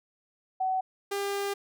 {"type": "tone pair in turn", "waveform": ["sine", "sawtooth"], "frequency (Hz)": [753, 400.2], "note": ["F#5", "G4"], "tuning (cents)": [30, 36], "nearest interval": "major seventh", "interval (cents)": 1094, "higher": "first", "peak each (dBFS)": -25, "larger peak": "neither", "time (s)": [[0.6, 0.81], [1.11, 1.54]], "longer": "second", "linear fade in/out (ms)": 10, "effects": []}